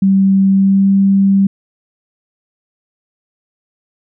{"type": "tone with pitch glide", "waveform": "sine", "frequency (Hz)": [193.7, 195.84], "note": ["G3", "G3"], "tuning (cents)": [-20, -1], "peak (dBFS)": -7, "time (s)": [0.02, 1.47], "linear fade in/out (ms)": 5, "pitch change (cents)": 19, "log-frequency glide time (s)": [0.49, 0.9], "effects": []}